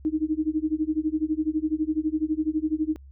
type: tone with tremolo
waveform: sine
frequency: 311.1 Hz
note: D#4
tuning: in tune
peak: -19 dBFS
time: 0.05-2.96 s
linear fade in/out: 0 ms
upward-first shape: sine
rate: 12 Hz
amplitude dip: 95%
effects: added 68 Hz sine -44 dBFS peak until 3.11 s